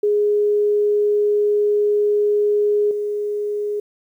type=tone with level steps; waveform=sine; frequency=415.3 Hz; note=G#4; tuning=in tune; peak=-14 / -20 dBFS; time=0.03-3.8 s; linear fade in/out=5 ms; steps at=2.91 s; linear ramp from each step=2 ms; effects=9-bit